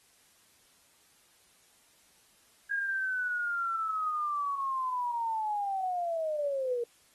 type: linear sweep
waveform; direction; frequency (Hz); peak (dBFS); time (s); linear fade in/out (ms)
sine; down; 1635 to 466.2; -29; 2.71-6.84; 5
effects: white hiss -64 dBFS RMS until 7.14 s + AAC 32 kbps